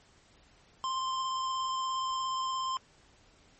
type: tone with vibrato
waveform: square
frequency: 1046.5 Hz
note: C6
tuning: in tune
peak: -31 dBFS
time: 0.84-2.77 s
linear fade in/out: 0 ms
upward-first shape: sine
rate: 17 Hz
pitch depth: 11 cents each way
effects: pink hiss -62 dBFS RMS until 3.59 s + MP3 32 kbps